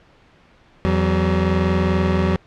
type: tone pair together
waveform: 25% pulse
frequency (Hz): 84.32 / 189.3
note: E2 / F#3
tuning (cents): +40 / +40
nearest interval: octave + major second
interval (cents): 1400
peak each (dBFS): -15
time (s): 0.85-2.36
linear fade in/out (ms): 0
effects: pink hiss -52 dBFS RMS until 2.46 s + low-pass 3000 Hz 12 dB/octave